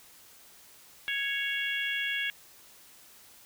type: harmonic tone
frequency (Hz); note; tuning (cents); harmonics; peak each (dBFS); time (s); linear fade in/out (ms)
554.4; C#5; 0; 3 / 4 / 5 / 6; -33 / -34 / -35 / -36; 1.08-2.3; 0
effects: white hiss -55 dBFS RMS until 3.45 s